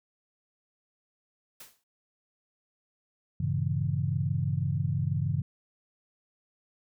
white noise with exponential decay, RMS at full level -43 dBFS, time 1.6-1.84 s, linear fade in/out 5 ms, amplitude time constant 51 ms
sine chord, G diminished seventh, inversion none, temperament equal, 98 / 116.54 / 138.59 / 164.81 Hz, G2 / Bb2 / Db3 / Fb3, 0 / 0 / 0 / 0 cents, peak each -31 / -35 / -29 / -33 dBFS, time 3.4-5.42 s, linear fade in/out 5 ms
effects none

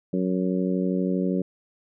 harmonic tone, 92.5 Hz, F#2, in tune, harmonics 2 / 3 / 4 / 5 / 6, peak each -24 / -28 / -30 / -32 / -34 dBFS, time 0.13-1.42 s, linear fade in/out 5 ms, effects none

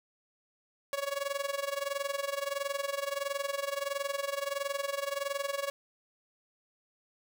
sawtooth tone with amplitude modulation, 560 Hz, C#5, 18 cents sharp, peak -25 dBFS, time 0.93-5.7 s, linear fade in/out 0 ms, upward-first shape sine, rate 21.5 Hz, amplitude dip 85%, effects none

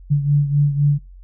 sine beating tone pair, 143.6 / 147.5 Hz, D3 / D3, -39 / +8 cents, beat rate 3.9 Hz, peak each -14 / -20 dBFS, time 0.1-0.99 s, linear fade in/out 20 ms, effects noise-tail reverb RT60 0.2 s tail -25 dB re dry + added 45 Hz sine -38 dBFS peak until 1.23 s

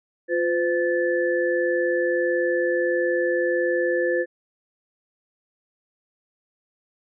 sine tone cluster, 350.5 / 509 / 1744 Hz, F4 / C5 / A6, +6 / -48 / -16 cents, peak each -24 / -22 / -27 dBFS, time 0.28-4.26 s, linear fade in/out 50 ms, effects none

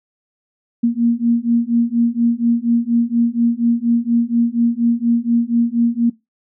sine beating tone pair, 232.6 / 236.8 Hz, A#3 / A#3, -4 / +27 cents, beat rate 4.2 Hz, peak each -16 dBFS, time 0.83-6.1 s, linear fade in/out 10 ms, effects noise-tail reverb RT60 0.2 s tail -20 dB re dry

